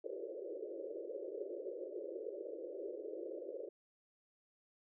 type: band-pass noise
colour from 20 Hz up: white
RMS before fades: -45 dBFS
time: 0.04-3.69 s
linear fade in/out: 5 ms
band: 330 to 570 Hz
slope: 96 dB/octave
effects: none